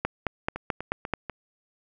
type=two click trains; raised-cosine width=0.5 ms; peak=-10 / -18 dBFS; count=6 / 4; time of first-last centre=0.05-1.137 / 0.56-1.297 s; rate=4.6 / 4.07 Hz; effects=none